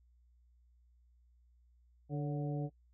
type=harmonic tone with a mistuned harmonic; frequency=146.83 Hz; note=D3; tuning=in tune; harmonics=1 / 2 / 3 / 4 / 5; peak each=-35 / -41 / -45 / -47 / -49 dBFS; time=2.09-2.7 s; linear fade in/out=50 ms; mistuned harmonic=4; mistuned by=-71 cents; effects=noise-tail reverb RT60 0.1 s tail -21 dB re dry + added 60 Hz sine -64 dBFS peak until 2.93 s